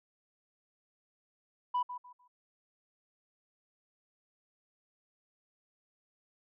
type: tone with echo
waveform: sine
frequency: 987.8 Hz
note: B5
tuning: in tune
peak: -26 dBFS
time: 1.74-1.83 s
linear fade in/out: 10 ms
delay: 150 ms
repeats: 3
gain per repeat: -12 dB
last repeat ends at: 2.28 s
effects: tanh soft clip ceiling -26 dBFS